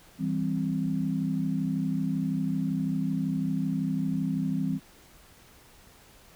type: chord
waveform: sine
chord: C major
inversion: first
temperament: just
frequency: 163.52 / 196.22 / 261.6 Hz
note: E3 / G3 / C4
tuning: -14 / +2 / 0 cents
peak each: -30 dBFS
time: 0.18-4.8 s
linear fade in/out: 50 ms
effects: pink hiss -55 dBFS RMS until 6.35 s